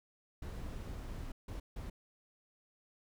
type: noise bursts at uneven times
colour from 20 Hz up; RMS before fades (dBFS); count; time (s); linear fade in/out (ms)
brown; -43; 3; 0.42-1.32 / 1.48-1.6 / 1.76-1.9; 5
effects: none